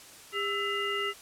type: harmonic tone with a mistuned harmonic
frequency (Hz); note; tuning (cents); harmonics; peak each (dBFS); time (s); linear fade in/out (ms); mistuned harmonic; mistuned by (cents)
403; G4; +48; 1 / 3 / 5 / 7; -34 / -34 / -34 / -34; 0.32-1.14; 50; 3; +150
effects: white hiss -50 dBFS RMS until 1.21 s + low-pass 11000 Hz 12 dB/octave